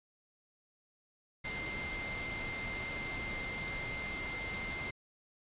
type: tone in noise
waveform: sine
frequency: 2093 Hz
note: C7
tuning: in tune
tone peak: -39 dBFS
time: 1.44-4.91 s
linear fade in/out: 10 ms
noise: pink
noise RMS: -42 dBFS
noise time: 1.44-4.91 s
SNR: 0 dB
effects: resampled to 8000 Hz